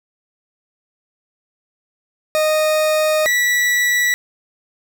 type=tone pair in turn; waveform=40% pulse; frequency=619 / 1951.1 Hz; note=D#5 / B6; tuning=-9 / -22 cents; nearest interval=octave + minor sixth; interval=1987 cents; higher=second; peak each=-13 dBFS; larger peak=neither; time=2.35-3.26 / 3.26-4.14 s; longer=first; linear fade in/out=0 ms; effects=none